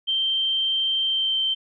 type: tone with pitch glide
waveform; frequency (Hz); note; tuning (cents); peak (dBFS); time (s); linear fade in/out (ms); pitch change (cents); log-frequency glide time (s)
sine; 3137 to 3117; G7 to G7; +1 to -11; -20; 0.07-1.55; 20; -12; 1.06-1.38
effects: none